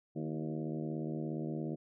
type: harmonic tone with a mistuned harmonic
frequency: 77.1 Hz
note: D#2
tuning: 15 cents flat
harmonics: 2 / 3 / 4 / 5 / 6 / 7 / 8 / 9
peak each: -39 / -41 / -41 / -45 / -50 / -50 / -51 / -54 dBFS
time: 0.15-1.76 s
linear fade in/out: 20 ms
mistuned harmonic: 4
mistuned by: +67 cents
effects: none